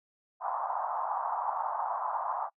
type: band-pass noise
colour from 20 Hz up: white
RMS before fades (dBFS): -33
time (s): 0.4-2.5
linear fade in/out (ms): 50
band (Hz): 720 to 1100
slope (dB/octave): 48
effects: noise-tail reverb RT60 0.1 s tail -25 dB re dry